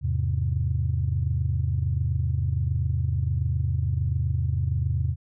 sine chord, E augmented, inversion none, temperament equal, 82.41 / 103.83 / 130.81 Hz, E2 / G#2 / B#2, 0 / 0 / 0 cents, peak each -25 / -27 / -26 dBFS, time 0.01-5.16 s, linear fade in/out 50 ms, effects tanh soft clip ceiling -13 dBFS

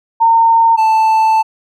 sine / triangle tone pair in turn, 913 / 881.9 Hz, A#5 / A5, -36 / +4 cents, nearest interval minor second, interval 60 cents, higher first, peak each -6 dBFS, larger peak neither, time 0.2-0.77 / 0.77-1.43 s, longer second, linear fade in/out 20 ms, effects none

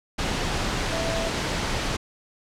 sine tone in noise, 659.3 Hz, E5, in tune, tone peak -28 dBFS, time 0.92-1.29 s, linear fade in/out 10 ms, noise pink, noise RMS -26 dBFS, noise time 0.18-1.97 s, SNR -5 dB, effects low-pass 6000 Hz 12 dB/octave

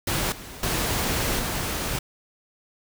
pink noise with level steps, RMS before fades -25 / -40 / -25 / -28 dBFS, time 0.07-1.99 s, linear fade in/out 5 ms, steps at 0.32 / 0.63 / 1.39 s, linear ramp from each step 2 ms, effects none

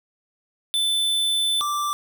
square tone pair in turn, 3520 / 1174.7 Hz, A7 / D6, 0 / 0 cents, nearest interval octave + perfect fifth, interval 1900 cents, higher first, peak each -20 / -23 dBFS, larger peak first, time 0.74-1.61 / 1.61-1.93 s, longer first, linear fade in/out 0 ms, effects none

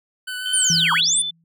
25% pulse tone with vibrato, 1500 Hz, F#6, 23 cents sharp, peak -23 dBFS, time 0.27-1.01 s, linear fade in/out 10 ms, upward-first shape sine, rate 7.9 Hz, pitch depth 13 cents each way
sine tone with pitch glide, 3078 to 3515 Hz, G7 to A7, -32 to -2 cents, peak -23 dBFS, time 0.45-1.31 s, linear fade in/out 10 ms, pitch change +230 cents, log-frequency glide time 0.79-1.1 s
sine linear two-way sweep, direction down then up, 9900 to 875 to 9900 Hz, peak -16 dBFS, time 0.53-1.22 s, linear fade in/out 5 ms, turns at 0.93 s
sine tone with exponential decay, 165.3 Hz, E3, 5 cents sharp, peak -20 dBFS, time 0.7-1.44 s, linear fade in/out 2 ms, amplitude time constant 160 ms
effects none

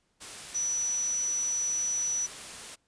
sine tone in noise, 5920 Hz, F#8, in tune, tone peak -27 dBFS, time 0.54-2.27 s, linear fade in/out 20 ms, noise white, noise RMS -42 dBFS, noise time 0.2-2.76 s, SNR +12 dB, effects pink hiss -73 dBFS RMS until 2.87 s + resampled to 22050 Hz

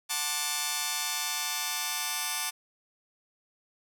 5% pulse chord, D dominant seventh, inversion first, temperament just, 734.2 / 881 / 1057.2 / 1174.7 Hz, F#5 / A5 / C6 / D6, -14 / +2 / +18 / 0 cents, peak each -26 / -22 / -27 / -22 dBFS, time 0.09-2.51 s, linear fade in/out 20 ms, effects none

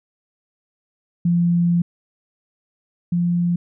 sine tone pair in turn, 172.5 / 173.8 Hz, F3 / F3, -21 / -8 cents, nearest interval unison, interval 13 cents, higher second, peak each -14 / -16 dBFS, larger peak first, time 1.25-1.82 / 3.12-3.56 s, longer first, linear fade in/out 5 ms, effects none

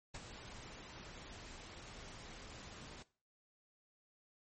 pink noise with ADSR envelope, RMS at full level -45 dBFS, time 0.14-3.03 s, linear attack 9 ms, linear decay 33 ms, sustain -7 dB, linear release 9 ms, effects noise-tail reverb RT60 0.4 s tail -19 dB re dry + MP3 32 kbps

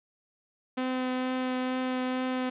sawtooth tone with vibrato, 255.8 Hz, C4, 39 cents flat, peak -24 dBFS, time 0.77-2.5 s, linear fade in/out 10 ms, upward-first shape triangle, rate 2.2 Hz, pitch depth 10 cents each way, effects resampled to 8000 Hz + 9-bit

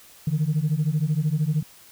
sine beating tone pair, 146.83 / 159.83 Hz, D3 / D#3, 0 / +47 cents, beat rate 13 Hz, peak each -22 dBFS, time 0.27-1.63 s, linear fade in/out 5 ms, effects tanh soft clip ceiling -15 dBFS + white hiss -50 dBFS RMS until 1.91 s

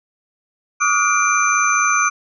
sine tone cluster, 1146 / 1250 / 1431 / 2365 / 6140 Hz, D6 / D#6 / F6 / D7 / G8, -43 / +8 / +42 / +12 / -37 cents, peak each -20 dBFS, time 0.8-2.1 s, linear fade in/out 20 ms, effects none

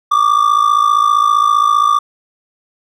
triangle ring-modulated tone, 1175 Hz, D6, 1 cent sharp, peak -4 dBFS, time 0.11-1.99 s, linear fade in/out 10 ms, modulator 27.6 Hz, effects none

